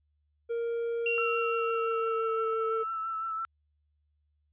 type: tone with pitch glide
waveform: triangle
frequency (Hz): 466.2 to 448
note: A#4 to A4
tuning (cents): 0 to +31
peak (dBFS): -27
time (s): 0.49-2.84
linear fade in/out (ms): 20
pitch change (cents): -69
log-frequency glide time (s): 1.35-2.42
type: tone with exponential decay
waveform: sine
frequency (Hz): 2754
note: F7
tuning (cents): -25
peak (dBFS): -27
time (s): 1.06-3.32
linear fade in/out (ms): 2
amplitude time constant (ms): 490
type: tone with vibrato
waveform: sine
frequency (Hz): 1323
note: E6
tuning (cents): +6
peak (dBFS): -31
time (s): 1.18-3.45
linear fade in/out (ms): 0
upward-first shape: sine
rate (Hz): 5.9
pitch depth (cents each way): 25
effects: added 74 Hz sine -70 dBFS peak until 4.52 s + resampled to 8000 Hz